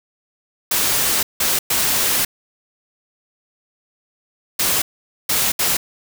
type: noise bursts at uneven times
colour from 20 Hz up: white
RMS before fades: -18 dBFS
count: 6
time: 0.71-1.23 / 1.4-1.59 / 1.7-2.25 / 4.59-4.82 / 5.29-5.52 / 5.59-5.77 s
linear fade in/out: 5 ms
effects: none